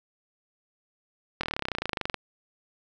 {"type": "slowing click train", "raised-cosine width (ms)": 0.3, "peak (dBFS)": -12, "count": 23, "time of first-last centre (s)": [1.41, 2.143], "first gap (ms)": 24, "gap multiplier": 1.03, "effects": []}